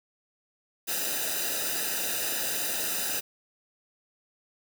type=noise with comb filter; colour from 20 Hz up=white; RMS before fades=-30 dBFS; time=0.87-3.21 s; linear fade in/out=20 ms; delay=0.91 ms; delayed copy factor=-0.9; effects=none